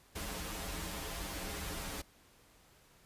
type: noise with comb filter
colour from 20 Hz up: pink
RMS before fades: -41 dBFS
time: 0.15-2.02 s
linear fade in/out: 10 ms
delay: 8.2 ms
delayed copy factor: -1
effects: pink hiss -64 dBFS RMS until 3.05 s + resampled to 32000 Hz